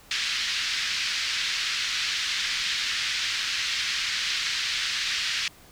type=band-pass noise; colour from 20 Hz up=white; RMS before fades=-28 dBFS; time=0.11-5.48 s; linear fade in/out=2 ms; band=1600 to 4900 Hz; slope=24 dB/octave; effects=pink hiss -52 dBFS RMS until 5.71 s